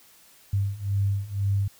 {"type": "beating tone pair", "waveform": "sine", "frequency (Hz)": [98.2, 100.2], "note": ["G2", "G2"], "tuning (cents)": [4, 38], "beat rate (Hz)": 2, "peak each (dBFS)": [-27, -25], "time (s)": [0.53, 1.68], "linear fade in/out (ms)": 5, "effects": ["white hiss -55 dBFS RMS until 1.79 s"]}